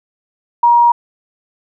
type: tone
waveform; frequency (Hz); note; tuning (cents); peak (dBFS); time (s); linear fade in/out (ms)
sine; 949; A#5; +31; -6; 0.63-0.92; 5
effects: none